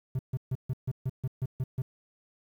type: tone bursts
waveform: triangle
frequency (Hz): 129.4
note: C3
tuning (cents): -19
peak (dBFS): -25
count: 10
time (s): 0.15-1.82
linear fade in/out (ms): 5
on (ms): 41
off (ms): 140
effects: 10-bit